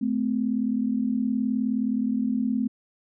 sine tone pair together, 217 / 256.2 Hz, A3 / C4, -24 / -36 cents, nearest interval minor third, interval 288 cents, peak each -25 dBFS, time 0.01-2.68 s, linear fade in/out 10 ms, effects none

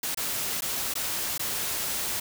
white noise with dropouts, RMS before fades -30 dBFS, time 0.03-2.2 s, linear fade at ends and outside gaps 5 ms, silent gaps 0.147-0.172 / 0.608-0.62 / 0.939-0.953 / 1.379-1.394 s, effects none

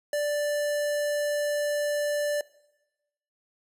square tone with notch filter, 587.3 Hz, D5, in tune, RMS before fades -27 dBFS, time 0.13-2.41 s, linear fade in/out 2 ms, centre 3400 Hz, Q 1.8, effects noise-tail reverb RT60 1.0 s tail -21 dB re dry + resampled to 32000 Hz

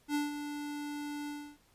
square tone with ADSR envelope, 292.8 Hz, D4, 5 cents flat, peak -29 dBFS, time 0.08-1.58 s, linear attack 67 ms, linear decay 160 ms, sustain -9 dB, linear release 300 ms, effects pink hiss -67 dBFS RMS until 1.74 s + resampled to 32000 Hz

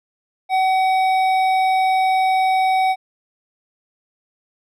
triangle tone with hard clipping, 756 Hz, F#5, 37 cents sharp, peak -16 dBFS, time 0.49-2.96 s, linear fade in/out 50 ms, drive 13 dB, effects none

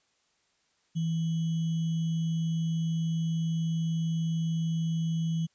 sine tone with sample-and-hold, 163.4 Hz, E3, 15 cents flat, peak -26 dBFS, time 0.95-5.47 s, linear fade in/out 20 ms, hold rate 3150 Hz, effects white hiss -71 dBFS RMS until 5.54 s + resampled to 16000 Hz

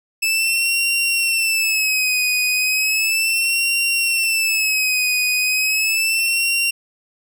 sawtooth tone with vibrato, 2618 Hz, E7, 13 cents flat, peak -13 dBFS, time 0.22-6.71 s, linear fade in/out 10 ms, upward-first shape sine, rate 0.35 Hz, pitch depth 88 cents each way, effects none

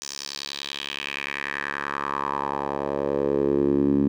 10% pulse tone with band-pass filter sweep, 70.4 Hz, C#2, 27 cents sharp, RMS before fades -26 dBFS, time 0.02-4.08 s, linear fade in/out 0 ms, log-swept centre 6100 to 250 Hz, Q 3.1, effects none

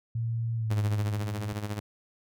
sine tone with pitch glide, 115 to 104.85 Hz, A#2 to G#2, -23 to +17 cents, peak -27 dBFS, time 0.15-1.53 s, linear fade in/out 5 ms, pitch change -160 cents, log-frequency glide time 0.56-0.79 s
sawtooth tone with tremolo, 104.1 Hz, G#2, 5 cents sharp, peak -25 dBFS, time 0.7-1.8 s, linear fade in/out 10 ms, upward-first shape sine, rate 14 Hz, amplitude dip 70%
effects none

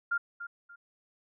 sine tone with echo, 1400 Hz, F6, 4 cents sharp, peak -26 dBFS, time 0.11-0.18 s, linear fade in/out 10 ms, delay 290 ms, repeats 2, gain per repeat -11 dB, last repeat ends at 0.76 s, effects none

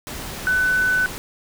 sine tone in noise, 1500 Hz, F#6, 23 cents sharp, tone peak -16 dBFS, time 0.47-1.06 s, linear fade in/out 0 ms, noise pink, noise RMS -32 dBFS, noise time 0.07-1.18 s, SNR +13 dB, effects none

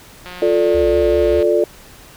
click train, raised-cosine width 0.3 ms, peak -17 dBFS, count 211, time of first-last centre 0.26-1.427 s, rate 180 Hz
sine chord, D minor, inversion first, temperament just, 352.4 / 440.5 / 587.3 Hz, F4 / A4 / D5, +16 / +2 / 0 cents, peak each -16 dBFS, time 0.42-1.64 s, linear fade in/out 2 ms
sine tone with vibrato, 63.9 Hz, C2, 40 cents flat, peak -23 dBFS, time 0.74-1.41 s, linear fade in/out 10 ms, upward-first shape sine, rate 5.1 Hz, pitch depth 230 cents each way
effects pink hiss -42 dBFS RMS until 2.16 s

